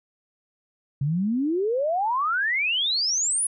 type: exponential sweep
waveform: sine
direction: up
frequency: 133.4 to 10548 Hz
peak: -21 dBFS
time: 1.01-3.47 s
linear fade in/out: 5 ms
effects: none